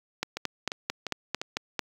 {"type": "two click trains", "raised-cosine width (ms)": 0.2, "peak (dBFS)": [-15, -10], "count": [4, 8], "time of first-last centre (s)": [[0.37, 1.415], [0.23, 1.792]], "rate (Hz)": [2.87, 4.48], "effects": ["high-pass 100 Hz 12 dB/octave", "7-bit"]}